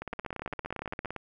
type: two click trains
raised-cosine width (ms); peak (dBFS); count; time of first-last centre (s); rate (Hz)
0.5; -21 / -20; 21 / 15; 0.02-1.163 / 0.13-1.057; 17.5 / 15.1
effects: none